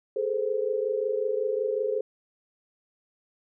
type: tone cluster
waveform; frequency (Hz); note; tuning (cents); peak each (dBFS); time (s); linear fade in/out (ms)
sine; 415.7 / 441.1 / 517; G#4 / A4 / C5; +2 / +4 / -21; -29; 0.16-2.01; 5
effects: none